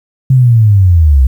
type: linear sweep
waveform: sine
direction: down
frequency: 134.1 to 61.74 Hz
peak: -3 dBFS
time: 0.3-1.27 s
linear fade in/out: 5 ms
effects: 7-bit